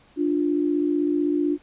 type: tone pair together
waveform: sine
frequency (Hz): 295 / 350.8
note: D4 / F4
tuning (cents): +8 / +8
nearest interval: minor third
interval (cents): 300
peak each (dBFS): -21 / -24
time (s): 0.16-1.58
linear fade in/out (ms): 50
effects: pink hiss -56 dBFS RMS until 1.62 s + resampled to 8000 Hz